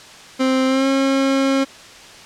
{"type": "tone with pitch glide", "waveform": "30% pulse", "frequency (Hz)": [261.6, 270.7], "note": ["C4", "C#4"], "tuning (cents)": [0, -41], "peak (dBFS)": -12, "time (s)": [0.39, 1.65], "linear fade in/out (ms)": 20, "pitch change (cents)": 59, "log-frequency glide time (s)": [0.67, 0.87], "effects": ["white hiss -40 dBFS RMS until 2.25 s", "low-pass 6000 Hz 12 dB/octave"]}